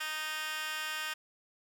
15% pulse tone with high-pass filter, 310 Hz, D#4, 6 cents flat, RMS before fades -37 dBFS, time 0-1.14 s, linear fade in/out 10 ms, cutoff 1900 Hz, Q 4.3, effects none

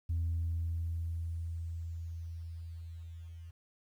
sine tone with level ramp, 83.3 Hz, E2, 19 cents sharp, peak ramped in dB -28 to -45 dBFS, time 0.09-3.51 s, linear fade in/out 10 ms, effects tanh soft clip ceiling -27 dBFS + 11-bit

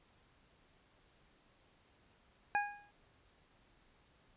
25% pulse tone with exponential decay, 821 Hz, G#5, 20 cents flat, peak -24 dBFS, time 2.55-2.91 s, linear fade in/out 0 ms, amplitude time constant 77 ms, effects pink hiss -69 dBFS RMS until 4.36 s + resampled to 8000 Hz

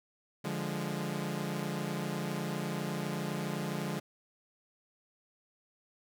sawtooth chord, D diminished, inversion none, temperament equal with one note detuned, 146.83 / 174.61 / 206.6 Hz, D3 / F3 / Ab3, 0 / 0 / -9 cents, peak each -34 dBFS, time 0.44-4 s, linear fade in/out 10 ms, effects none

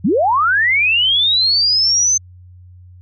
sine linear sweep, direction up, 148.2 to 6272 Hz, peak -11 dBFS, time 0.04-2.18 s, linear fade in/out 10 ms, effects added 90 Hz sine -38 dBFS peak until 3.01 s

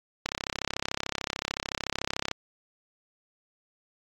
click train, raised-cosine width 0.2 ms, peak -11 dBFS, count 70, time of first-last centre 0.26-2.314 s, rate 33.6 Hz, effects AAC 48 kbps

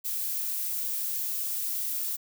violet noise, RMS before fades -31 dBFS, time 0.04-2.17 s, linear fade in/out 20 ms, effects none

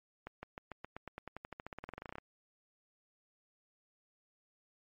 accelerating click train, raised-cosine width 0.5 ms, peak -28 dBFS, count 26, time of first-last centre 0.27-2.183 s, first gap 160 ms, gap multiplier 0.93, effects MP3 48 kbps

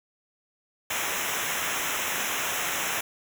pink noise with comb filter, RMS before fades -29 dBFS, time 0.9-3.01 s, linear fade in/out 5 ms, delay 0.22 ms, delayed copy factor -1, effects none

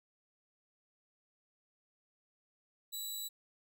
15% pulse tone, 3931 Hz, B7, 9 cents flat, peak -32 dBFS, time 2.92-3.29 s, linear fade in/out 20 ms, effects none

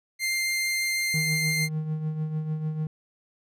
sawtooth tone, 2098 Hz, C7, 4 cents sharp, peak -21 dBFS, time 0.19-1.69 s, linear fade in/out 50 ms
triangle tone with tremolo, 155.56 Hz, D#3, in tune, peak -22 dBFS, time 1.14-2.87 s, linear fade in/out 2 ms, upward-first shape triangle, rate 6.7 Hz, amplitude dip 60%
effects resampled to 32000 Hz

